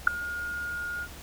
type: tone with ADSR envelope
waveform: sine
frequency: 1426 Hz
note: F6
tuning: 36 cents sharp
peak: -9 dBFS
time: 0.07-1.08 s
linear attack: 5 ms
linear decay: 3 ms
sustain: -22 dB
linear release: 59 ms
effects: added 69 Hz sine -46 dBFS peak until 1.22 s + pink hiss -46 dBFS RMS until 1.22 s